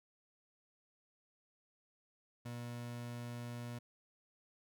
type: tone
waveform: 30% pulse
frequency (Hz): 120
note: B2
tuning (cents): -49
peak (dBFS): -40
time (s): 2.45-3.79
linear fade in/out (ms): 10
effects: none